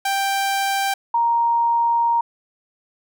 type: tone pair in turn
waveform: sawtooth / sine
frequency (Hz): 786 / 934.7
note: G5 / A#5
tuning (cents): +4 / +4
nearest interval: minor third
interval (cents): 300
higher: second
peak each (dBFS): -15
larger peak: neither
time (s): 0.05-0.94 / 1.14-2.21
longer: second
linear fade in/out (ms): 5
effects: none